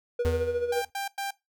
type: tone with tremolo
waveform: triangle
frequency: 481.9 Hz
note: B4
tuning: 43 cents flat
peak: -21 dBFS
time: 0.19-0.82 s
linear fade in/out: 5 ms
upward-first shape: sine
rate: 14 Hz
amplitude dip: 65%
type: tone with exponential decay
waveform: square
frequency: 83 Hz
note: E2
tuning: 12 cents sharp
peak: -24 dBFS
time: 0.25-0.9 s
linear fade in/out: 0 ms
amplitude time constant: 140 ms
type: tone bursts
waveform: sawtooth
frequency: 792 Hz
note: G5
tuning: 18 cents sharp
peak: -26 dBFS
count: 3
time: 0.72-1.308 s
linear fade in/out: 5 ms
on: 130 ms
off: 99 ms
effects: noise-tail reverb RT60 0.2 s tail -21 dB re dry